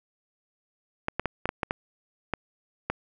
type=clicks; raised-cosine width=0.5 ms; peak=-11 dBFS; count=9; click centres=1.084 / 1.196 / 1.257 / 1.456 / 1.491 / 1.632 / 1.709 / 2.337 / 2.9 s; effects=none